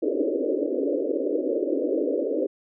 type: band-pass noise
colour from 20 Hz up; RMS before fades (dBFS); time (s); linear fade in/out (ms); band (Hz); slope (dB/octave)
pink; -25; 0.02-2.47; 10; 270 to 580; 96
effects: none